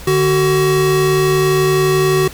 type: tone pair together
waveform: square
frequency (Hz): 149.41 / 376.5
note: D3 / F#4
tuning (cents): +30 / +30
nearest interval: octave + major third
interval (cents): 1600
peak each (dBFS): -18 / -13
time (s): 0.07-2.28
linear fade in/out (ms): 5
effects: added 60 Hz sine -34 dBFS peak until 2.33 s + pink hiss -35 dBFS RMS until 2.33 s